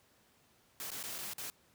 white noise with dropouts, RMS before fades -42 dBFS, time 0.8-1.5 s, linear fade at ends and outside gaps 0 ms, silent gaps 0.904-0.917 / 1.029-1.038 / 1.182-1.187 / 1.334-1.382 s, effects pink hiss -68 dBFS RMS until 1.74 s + high-pass 80 Hz 12 dB/octave

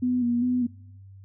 sine tone with vibrato, 244.2 Hz, B3, 19 cents flat, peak -21 dBFS, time 0.02-0.67 s, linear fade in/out 10 ms, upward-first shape square, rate 2.5 Hz, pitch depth 36 cents each way, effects noise-tail reverb RT60 0.8 s tail -23 dB re dry + added 97 Hz sine -44 dBFS peak until 1.24 s

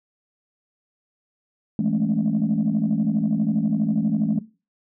sine chord, A major seventh, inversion second, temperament equal, 164.81 / 207.7 / 220 / 277.2 Hz, E3 / G#3 / A3 / C#4, 0 / 0 / 0 / 0 cents, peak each -26 / -22 / -22 / -27 dBFS, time 1.79-4.39 s, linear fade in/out 2 ms, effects noise-tail reverb RT60 0.3 s tail -17 dB re dry + tanh soft clip ceiling -13 dBFS

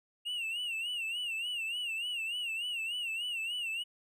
triangle tone with vibrato, 2794 Hz, F7, in tune, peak -32 dBFS, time 0.25-3.84 s, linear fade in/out 20 ms, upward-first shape sine, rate 3.4 Hz, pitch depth 110 cents each way, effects none

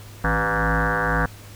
sine tone with frequency modulation, 824 Hz, G#5, 14 cents flat, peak -18 dBFS, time 0.24-1.26 s, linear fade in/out 5 ms, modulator 110 Hz, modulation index 8, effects added 103 Hz sine -41 dBFS peak until 1.55 s + pink hiss -45 dBFS RMS until 1.55 s

